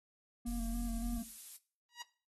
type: tone with vibrato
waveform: triangle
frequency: 233.1 Hz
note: A#3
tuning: in tune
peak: -36 dBFS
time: 0.45-1.23 s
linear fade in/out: 10 ms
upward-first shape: square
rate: 3.5 Hz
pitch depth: 27 cents each way
type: noise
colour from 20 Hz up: violet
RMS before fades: -46 dBFS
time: 0.46-1.57 s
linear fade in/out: 5 ms
type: tone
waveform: sine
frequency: 43.93 Hz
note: F1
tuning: 11 cents sharp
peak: -37 dBFS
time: 0.47-1.19 s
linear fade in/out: 10 ms
type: tone with exponential growth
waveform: 10% pulse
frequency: 957 Hz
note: A#5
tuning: 45 cents sharp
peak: -31 dBFS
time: 1.89-2.02 s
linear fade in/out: 1 ms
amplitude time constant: 28 ms
effects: noise-tail reverb RT60 0.4 s tail -19 dB re dry + AAC 32 kbps